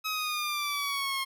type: exponential sweep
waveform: 15% pulse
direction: down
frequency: 1278 to 1071 Hz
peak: -23 dBFS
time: 0.04-1.25 s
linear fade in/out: 20 ms
effects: none